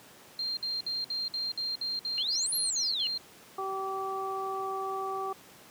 sine tone bursts, 4186 Hz, C8, in tune, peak -30 dBFS, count 12, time 0.39-3.177 s, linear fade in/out 2 ms, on 180 ms, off 57 ms
sine exponential two-way sweep, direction up then down, 2794 to 11650 to 2794 Hz, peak -29 dBFS, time 2.18-3.07 s, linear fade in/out 0 ms, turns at 2.56 s
harmonic tone, 385.7 Hz, G4, 28 cents flat, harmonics 1 / 2 / 3, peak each -36 / -36 / -35 dBFS, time 3.58-5.33 s, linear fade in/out 5 ms
effects pink hiss -53 dBFS RMS until 5.7 s + high-pass 150 Hz 12 dB/octave

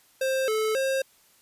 square tone with pitch steps, 528 / 435 / 534 Hz, C5 / A4 / C5, +16 / -20 / +35 cents, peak -24 dBFS, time 0.21-1.02 s, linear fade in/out 5 ms, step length 270 ms, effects white hiss -60 dBFS RMS until 1.41 s + resampled to 32000 Hz

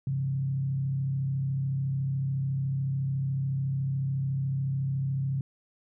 sine tone with frequency modulation, 135.2 Hz, C#3, 43 cents flat, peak -26 dBFS, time 0.07-5.41 s, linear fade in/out 2 ms, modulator 33.9 Hz, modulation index 0.44, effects none

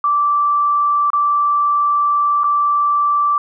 sine tone with dropouts, 1167 Hz, D6, 11 cents flat, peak -12 dBFS, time 0.04-3.38 s, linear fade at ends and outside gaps 2 ms, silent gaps 1.103-1.132 / 2.435-2.441 s, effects none

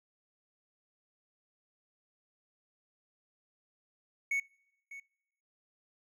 triangle tone with echo, 2217 Hz, C#7, in tune, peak -27 dBFS, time 4.31-4.4 s, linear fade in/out 5 ms, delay 600 ms, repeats 1, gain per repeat -15 dB, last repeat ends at 5 s, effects noise-tail reverb RT60 0.9 s tail -26 dB re dry

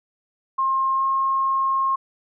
sine tone with pitch glide, 1066 to 1074 Hz, C6 to C6, +32 to +45 cents, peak -18 dBFS, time 0.58-1.96 s, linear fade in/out 10 ms, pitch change +13 cents, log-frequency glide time 0.95-1.03 s, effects none

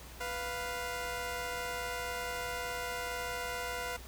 15% pulse tone pair together, 493.9 / 698.5 Hz, B4 / F5, 0 / 0 cents, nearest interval tritone, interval 600 cents, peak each -32 / -33 dBFS, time 0.2-3.97 s, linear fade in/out 10 ms, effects added 60 Hz sine -49 dBFS peak until 4.07 s + pink hiss -51 dBFS RMS until 4.07 s

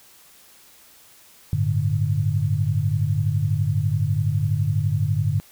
sine chord, G suspended second, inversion none, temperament equal, 98 / 110 / 146.83 Hz, G2 / A2 / D3, 0 / 0 / 0 cents, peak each -23 dBFS, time 1.53-5.4 s, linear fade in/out 0 ms, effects white hiss -51 dBFS RMS until 5.51 s

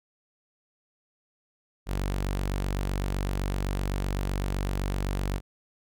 sawtooth tone, 47.85 Hz, G1, 41 cents flat, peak -23 dBFS, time 1.86-5.41 s, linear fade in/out 50 ms, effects none

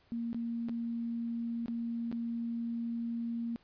sine tone with dropouts, 232.9 Hz, A#3, 1 cent flat, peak -33 dBFS, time 0.12-3.56 s, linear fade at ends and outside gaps 0 ms, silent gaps 0.33-0.345 / 0.686-0.694 / 1.659-1.682 / 2.115-2.126 s, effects pink hiss -67 dBFS RMS until 3.63 s + resampled to 11025 Hz

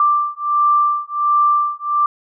sine beating tone pair, 1178 / 1179.4 Hz, D6 / D6, +5 / +7 cents, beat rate 1.4 Hz, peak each -16 / -16 dBFS, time 0-2.06 s, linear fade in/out 2 ms, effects none

